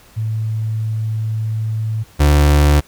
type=tone pair in turn; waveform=sine / 35% pulse; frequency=110 / 73.22 Hz; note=A2 / D2; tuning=0 / -5 cents; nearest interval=perfect fifth; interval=705 cents; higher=first; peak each=-17 / -7 dBFS; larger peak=second; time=0.16-2.04 / 2.19-2.81 s; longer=first; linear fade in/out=20 ms; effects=pink hiss -47 dBFS RMS until 2.87 s